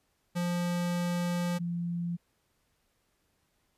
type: tone pair in turn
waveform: square / sine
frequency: 175 / 172.09 Hz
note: F3 / F3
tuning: +4 / -25 cents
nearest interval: unison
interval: 29 cents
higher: first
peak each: -29 / -30 dBFS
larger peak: first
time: 0.35-1.59 / 1.59-2.17 s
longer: first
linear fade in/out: 20 ms
effects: pink hiss -74 dBFS RMS until 3.77 s + resampled to 32000 Hz